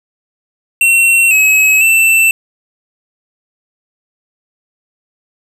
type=tone with pitch steps; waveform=square; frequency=2720 / 2562 / 2670 Hz; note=F7 / E7 / E7; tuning=-46 / -50 / +22 cents; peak=-7 dBFS; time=0.81-2.31 s; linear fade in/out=2 ms; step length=500 ms; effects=7-bit